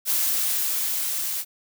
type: noise with level ramp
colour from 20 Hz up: blue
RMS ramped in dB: -22 to -28 dBFS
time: 0.05-1.45 s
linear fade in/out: 50 ms
effects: none